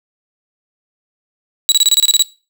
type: tone bursts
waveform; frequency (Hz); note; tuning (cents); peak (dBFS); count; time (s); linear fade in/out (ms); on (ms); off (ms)
30% pulse; 3903; B7; -21; -5; 10; 1.69-2.223; 0; 29; 27
effects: noise-tail reverb RT60 0.3 s tail -18 dB re dry